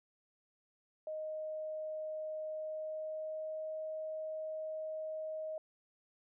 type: tone with pitch glide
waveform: sine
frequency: 622.3 to 627.4 Hz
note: D#5 to D#5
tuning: 0 to +14 cents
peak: -38 dBFS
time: 1.07-5.58 s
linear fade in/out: 2 ms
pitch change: +14 cents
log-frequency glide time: 2.49-3.75 s
effects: none